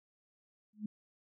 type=tone with exponential growth; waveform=sine; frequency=211.6 Hz; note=G#3; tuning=33 cents sharp; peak=-32 dBFS; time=0.73-0.86 s; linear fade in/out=5 ms; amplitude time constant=27 ms; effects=none